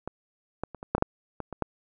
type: clicks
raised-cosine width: 1 ms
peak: -19 / -16 / -25 / -24 / -8 / -16 / -6 / -19 / -22 / -12 dBFS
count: 10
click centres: 0.076 / 0.636 / 0.747 / 0.829 / 0.95 / 0.981 / 1.024 / 1.403 / 1.527 / 1.623 s
effects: none